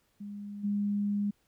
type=tone with level steps; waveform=sine; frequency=204.1 Hz; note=G#3; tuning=30 cents flat; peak=-38 / -27 dBFS; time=0.2-1.31 s; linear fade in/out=10 ms; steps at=0.63 s; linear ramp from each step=20 ms; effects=pink hiss -72 dBFS RMS until 1.47 s